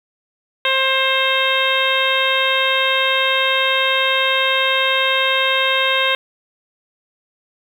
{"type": "harmonic tone", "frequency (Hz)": 530, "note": "C5", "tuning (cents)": 22, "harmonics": [1, 2, 3, 4, 5, 6, 7], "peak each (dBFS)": [-22, -22, -22, -22, -22, -22, -22], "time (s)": [0.65, 6.15], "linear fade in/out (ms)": 2, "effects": ["7-bit"]}